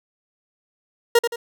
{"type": "tone with echo", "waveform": "40% pulse", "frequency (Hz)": 470, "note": "A#4", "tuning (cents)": 14, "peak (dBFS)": -10, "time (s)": [1.15, 1.19], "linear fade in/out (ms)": 5, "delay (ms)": 85, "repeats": 2, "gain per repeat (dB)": -8, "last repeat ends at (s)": 1.36, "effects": []}